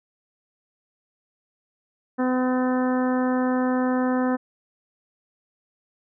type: harmonic tone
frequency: 254.1 Hz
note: B3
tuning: 49 cents sharp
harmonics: 1 / 2 / 3 / 4 / 5 / 6 / 7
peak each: -21 / -27 / -31 / -33 / -35 / -37 / -38 dBFS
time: 2.18-4.37 s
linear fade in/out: 20 ms
effects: none